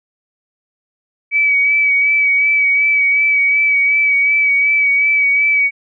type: tone with vibrato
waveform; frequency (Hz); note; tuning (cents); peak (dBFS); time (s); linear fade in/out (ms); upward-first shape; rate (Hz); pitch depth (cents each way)
sine; 2281; C#7; +49; -10; 1.31-5.71; 50; sine; 2.7; 26
effects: none